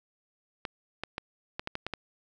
clicks, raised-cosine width 0.3 ms, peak -17 dBFS, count 8, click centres 0.652 / 1.036 / 1.181 / 1.595 / 1.674 / 1.754 / 1.866 / 1.937 s, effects none

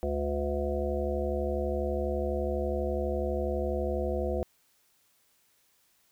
harmonic tone, 72.1 Hz, D2, 31 cents flat, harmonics 1 / 3 / 5 / 7 / 9 / 10, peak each -32 / -38 / -34 / -33 / -36 / -42 dBFS, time 0.03-4.43 s, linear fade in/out 0 ms, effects white hiss -68 dBFS RMS until 6.11 s

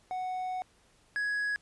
triangle tone pair in turn, 740 / 1670.4 Hz, F#5 / G#6, 0 / +10 cents, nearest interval octave + major second, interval 1410 cents, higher second, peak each -30 / -27 dBFS, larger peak second, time 0.11-0.62 / 1.16-1.56 s, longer first, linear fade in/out 0 ms, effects pink hiss -65 dBFS RMS until 1.61 s + resampled to 24000 Hz

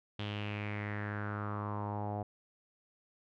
sawtooth tone with low-pass filter sweep, 103.83 Hz, G#2, in tune, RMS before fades -38 dBFS, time 0.19-2.23 s, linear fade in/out 5 ms, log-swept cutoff 3300 to 720 Hz, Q 4.8, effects none

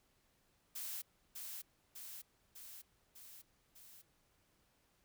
blue noise with echo, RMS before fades -44 dBFS, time 0.75-1.02 s, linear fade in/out 10 ms, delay 600 ms, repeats 5, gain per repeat -3 dB, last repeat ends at 4.02 s, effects pink hiss -75 dBFS RMS until 5.04 s

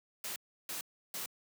white noise bursts, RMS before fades -40 dBFS, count 3, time 0.24-1.26 s, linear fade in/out 2 ms, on 120 ms, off 330 ms, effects high-pass 150 Hz 12 dB/octave

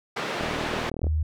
pink band-pass noise, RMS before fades -30 dBFS, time 0.16-0.9 s, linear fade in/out 10 ms, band 280 to 3200 Hz, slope 12 dB/octave
click train, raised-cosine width 2 ms, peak -19 dBFS, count 27, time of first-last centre 0.41-1.068 s, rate 39.5 Hz
sine tone, 77.7 Hz, D#2, 2 cents flat, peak -21 dBFS, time 1.03-1.23 s, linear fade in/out 5 ms
effects none

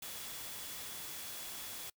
sine tone in noise, 3392 Hz, G#7, 36 cents sharp, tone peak -55 dBFS, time 0.02-1.9 s, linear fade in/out 5 ms, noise white, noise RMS -45 dBFS, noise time 0.02-1.9 s, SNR -13 dB, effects noise-tail reverb RT60 0.1 s tail -25 dB re dry

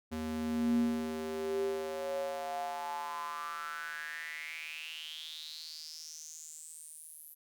square tone with high-pass filter sweep, 78.6 Hz, D#2, 18 cents sharp, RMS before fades -38 dBFS, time 0.11-7.35 s, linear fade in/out 20 ms, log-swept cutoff 160 to 12000 Hz, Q 7.3, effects none

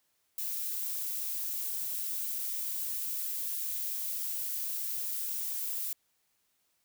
violet noise, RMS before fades -35 dBFS, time 0.38-5.93 s, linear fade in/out 2 ms, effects white hiss -75 dBFS RMS until 6.84 s

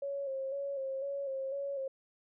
sine tone with vibrato, 547 Hz, C#5, 23 cents flat, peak -34 dBFS, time 0.02-1.88 s, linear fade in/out 5 ms, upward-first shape square, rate 2 Hz, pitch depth 37 cents each way, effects none

